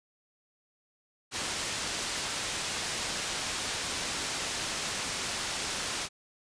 white low-pass noise, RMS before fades -34 dBFS, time 1.31-6.09 s, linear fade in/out 50 ms, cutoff 6900 Hz, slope 12 dB/octave, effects resampled to 22050 Hz

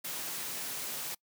white high-pass noise, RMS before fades -38 dBFS, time 0.04-1.15 s, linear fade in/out 10 ms, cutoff 110 Hz, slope 24 dB/octave, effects noise-tail reverb RT60 0.1 s tail -25 dB re dry

